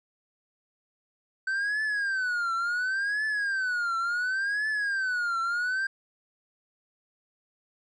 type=tone with vibrato; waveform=triangle; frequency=1532 Hz; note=G6; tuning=40 cents flat; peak=-24 dBFS; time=1.47-5.87 s; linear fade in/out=5 ms; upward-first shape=triangle; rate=0.7 Hz; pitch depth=230 cents each way; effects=resampled to 22050 Hz